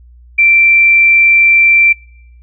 sine tone, 2349 Hz, D7, in tune, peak -5 dBFS, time 0.38-1.93 s, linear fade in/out 10 ms, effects noise-tail reverb RT60 0.8 s tail -24 dB re dry + added 60 Hz sine -37 dBFS peak until 2.42 s

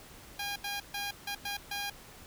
10% pulse tone bursts at uneven times, 811 Hz, G#5, 41 cents flat, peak -26 dBFS, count 6, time 0.39-0.56 / 0.64-0.8 / 0.94-1.11 / 1.27-1.35 / 1.45-1.57 / 1.71-1.9 s, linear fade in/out 5 ms, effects pink hiss -52 dBFS RMS until 2.26 s

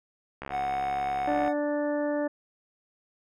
click train, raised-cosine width 0.5 ms, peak -21 dBFS, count 74, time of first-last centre 0.42-1.478 s, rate 69 Hz
triangle tone, 738 Hz, F#5, 5 cents flat, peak -25 dBFS, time 0.5-1.54 s, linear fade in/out 50 ms
harmonic tone, 293.7 Hz, D4, in tune, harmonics 1 / 2 / 3 / 4 / 5 / 6, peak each -29 / -28 / -39 / -45 / -45 / -41 dBFS, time 1.27-2.28 s, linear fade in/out 10 ms
effects none

